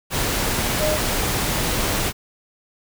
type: tone in noise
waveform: sine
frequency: 613 Hz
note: D#5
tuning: 26 cents flat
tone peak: -20 dBFS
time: 0.78-0.99 s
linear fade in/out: 50 ms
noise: pink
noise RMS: -22 dBFS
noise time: 0.1-2.13 s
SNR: -1 dB
effects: none